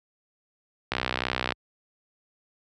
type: click train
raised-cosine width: 0.3 ms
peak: -9 dBFS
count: 39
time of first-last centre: 0.92-1.522 s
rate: 63.1 Hz
effects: high-pass 60 Hz 12 dB/octave